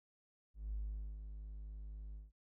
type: tone with ADSR envelope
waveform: triangle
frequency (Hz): 51.91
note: G#1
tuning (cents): 0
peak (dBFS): -34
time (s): 0.54-2.32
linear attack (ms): 190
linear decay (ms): 440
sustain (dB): -9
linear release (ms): 170
effects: tanh soft clip ceiling -35 dBFS